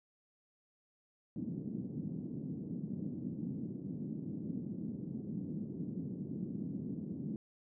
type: band-pass noise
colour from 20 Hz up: pink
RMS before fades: -41 dBFS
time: 1.36-7.36 s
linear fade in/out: 2 ms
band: 160 to 270 Hz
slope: 24 dB/octave
effects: none